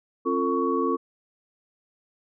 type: tone cluster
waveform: sine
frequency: 268.4 / 348.8 / 449.2 / 1119 Hz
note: C4 / F4 / A4 / C#6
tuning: +44 / -2 / +36 / +16 cents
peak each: -27 dBFS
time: 0.25-0.97 s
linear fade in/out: 20 ms
effects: none